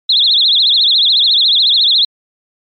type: tone with vibrato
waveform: sine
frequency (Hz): 3729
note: A#7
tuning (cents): 0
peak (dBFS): -7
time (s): 0.09-2.05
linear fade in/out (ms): 5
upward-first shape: triangle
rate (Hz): 14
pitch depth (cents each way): 250
effects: MP3 96 kbps